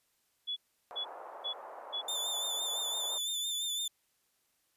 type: tone bursts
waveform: sine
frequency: 3400 Hz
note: G#7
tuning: 40 cents sharp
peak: -33 dBFS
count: 4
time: 0.47-2.02 s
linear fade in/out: 20 ms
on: 95 ms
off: 390 ms
type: band-pass noise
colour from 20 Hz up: white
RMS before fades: -47 dBFS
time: 0.91-3.18 s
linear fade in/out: 0 ms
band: 520 to 1000 Hz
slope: 24 dB/octave
type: tone with vibrato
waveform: sawtooth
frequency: 3543 Hz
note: A7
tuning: 11 cents sharp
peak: -30 dBFS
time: 2.08-3.88 s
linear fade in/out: 5 ms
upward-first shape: sine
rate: 5.9 Hz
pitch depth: 43 cents each way
effects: white hiss -75 dBFS RMS until 4.76 s + resampled to 32000 Hz